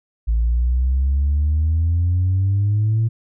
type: exponential sweep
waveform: sine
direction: up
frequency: 55 to 114.1 Hz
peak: -13 dBFS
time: 0.27-3.09 s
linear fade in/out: 20 ms
effects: tanh soft clip ceiling -12 dBFS